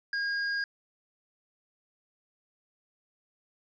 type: tone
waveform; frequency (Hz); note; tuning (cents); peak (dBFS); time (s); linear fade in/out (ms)
square; 1627; G#6; -36; -29; 0.13-0.64; 2
effects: resampled to 16000 Hz + 10-bit

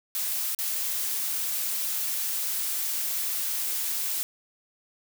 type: noise with dropouts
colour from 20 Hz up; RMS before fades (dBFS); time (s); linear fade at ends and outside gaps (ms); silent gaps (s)
blue; -29; 0.15-4.23; 0; 0.548-0.588
effects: none

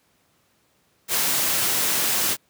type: noise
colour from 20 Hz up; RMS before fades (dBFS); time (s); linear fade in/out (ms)
white; -22; 1.08-2.37; 50
effects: pink hiss -64 dBFS RMS until 2.49 s + high-pass 100 Hz 12 dB/octave

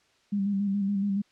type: tone with vibrato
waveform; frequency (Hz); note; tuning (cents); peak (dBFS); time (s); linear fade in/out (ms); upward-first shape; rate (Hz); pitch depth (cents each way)
sine; 199.5; G3; +31; -24; 0.32-1.22; 10; square; 7.1; 34
effects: white hiss -65 dBFS RMS until 1.31 s + low-pass 5000 Hz 12 dB/octave

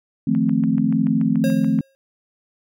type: chord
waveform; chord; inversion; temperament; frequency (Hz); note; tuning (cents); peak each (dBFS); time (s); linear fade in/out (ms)
sine; F dominant seventh; third; equal; 155.56 / 174.61 / 220 / 261.6; Eb3 / F3 / A3 / C4; 0 / 0 / 0 / 0; -24 / -23 / -19 / -20; 0.27-1.81; 5
type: click train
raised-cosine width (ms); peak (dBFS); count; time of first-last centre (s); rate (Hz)
0.5; -24; 11; 0.35-1.789; 6.95
type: tone with exponential decay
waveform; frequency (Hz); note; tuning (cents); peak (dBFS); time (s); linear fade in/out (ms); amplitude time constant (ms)
square; 540; C#5; -45; -22; 1.44-1.95; 0; 110
effects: none

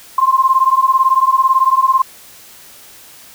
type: beating tone pair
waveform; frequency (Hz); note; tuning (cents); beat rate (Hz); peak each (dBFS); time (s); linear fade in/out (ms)
sine; 1046.5 / 1064.5; C6 / C6; 0 / +30; 18; -12; 0.18-2.02; 5
effects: white hiss -40 dBFS RMS until 3.34 s

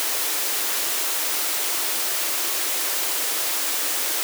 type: high-pass noise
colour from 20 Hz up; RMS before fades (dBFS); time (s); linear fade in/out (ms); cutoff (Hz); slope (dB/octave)
white; -24; 0-4.23; 0; 280; 48
effects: none

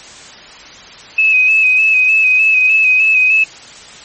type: tone with vibrato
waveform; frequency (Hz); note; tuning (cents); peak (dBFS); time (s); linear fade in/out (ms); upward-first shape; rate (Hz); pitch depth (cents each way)
sine; 2557; D#7; +47; -7; 1.18-3.44; 5; square; 3.3; 30
effects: white hiss -35 dBFS RMS until 4.04 s + MP3 32 kbps

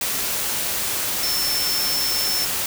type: tone in noise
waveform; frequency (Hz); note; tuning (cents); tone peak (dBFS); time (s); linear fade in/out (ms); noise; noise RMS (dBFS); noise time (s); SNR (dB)
sine; 5340; E8; +22; -22; 1.23-2.45; 2; white; -24; 0.01-2.66; -1
effects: none

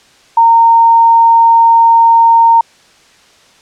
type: tone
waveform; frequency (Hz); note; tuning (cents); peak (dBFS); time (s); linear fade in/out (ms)
sine; 920; A#5; -23; -3; 0.37-2.61; 5
effects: white hiss -45 dBFS RMS until 3.61 s + low-pass 6000 Hz 12 dB/octave

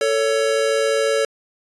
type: tone pair together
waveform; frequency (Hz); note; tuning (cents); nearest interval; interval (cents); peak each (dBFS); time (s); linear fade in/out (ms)
square; 444.8 / 559; A4 / C#5; +19 / +14; major third; 395; -20; 0.01-1.25; 2
effects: resampled to 24000 Hz

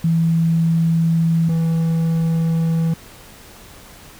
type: tone pair in turn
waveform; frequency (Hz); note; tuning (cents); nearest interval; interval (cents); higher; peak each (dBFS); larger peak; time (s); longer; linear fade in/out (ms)
sine / triangle; 164.81 / 163.96; E3 / E3; 0 / -9; unison; 9; first; -13; neither; 0.04-1.49 / 1.49-2.94; neither; 5
effects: pink hiss -42 dBFS RMS until 4.19 s

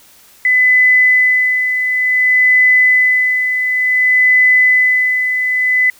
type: tone with tremolo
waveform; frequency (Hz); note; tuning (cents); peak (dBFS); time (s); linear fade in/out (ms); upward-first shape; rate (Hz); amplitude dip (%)
sine; 2008; B6; +28; -6; 0.45-5.9; 2; sine; 0.56; 55
effects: white hiss -45 dBFS RMS until 5.99 s

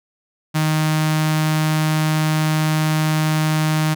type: tone with notch filter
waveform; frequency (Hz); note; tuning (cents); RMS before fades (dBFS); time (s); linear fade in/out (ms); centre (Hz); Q
sawtooth; 155.56; D#3; 0; -18; 0.54-3.95; 20; 440; 1.2
effects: none

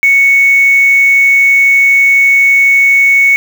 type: tone with quantisation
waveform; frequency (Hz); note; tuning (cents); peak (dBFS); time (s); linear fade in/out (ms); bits
sine; 2217; C#7; 0; -4; 0.03-3.36; 0; 4
effects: none

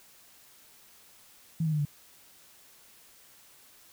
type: tone with pitch steps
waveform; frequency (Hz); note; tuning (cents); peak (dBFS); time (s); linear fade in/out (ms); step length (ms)
sine; 162.4 / 156.6 / 151 / 145.6; E3 / D#3 / D3 / D3; -26 / +11 / +48 / -15; -25; 1.6-1.852; 5; 63
effects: white hiss -57 dBFS RMS until 3.92 s

